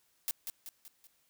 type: noise with echo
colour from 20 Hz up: blue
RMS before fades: -33 dBFS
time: 0.28-0.31 s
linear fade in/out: 0 ms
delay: 190 ms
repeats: 4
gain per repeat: -6 dB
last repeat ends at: 1.07 s
effects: white hiss -72 dBFS RMS until 1.29 s